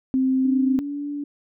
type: tone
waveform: sine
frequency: 261.7 Hz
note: C4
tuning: in tune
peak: -17 dBFS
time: 0.14-0.79 s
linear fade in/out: 0 ms
type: tone with vibrato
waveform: sine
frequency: 287.6 Hz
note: D4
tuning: 36 cents flat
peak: -26 dBFS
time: 0.45-1.24 s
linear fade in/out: 5 ms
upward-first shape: triangle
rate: 1.9 Hz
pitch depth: 14 cents each way
effects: none